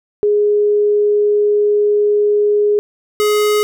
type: tone pair in turn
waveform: sine / square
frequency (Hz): 415.3 / 419.9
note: G#4 / G#4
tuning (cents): 0 / +19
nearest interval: unison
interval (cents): 19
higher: second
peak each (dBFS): -10 / -12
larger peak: first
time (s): 0.23-2.79 / 3.2-3.63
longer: first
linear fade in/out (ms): 0
effects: none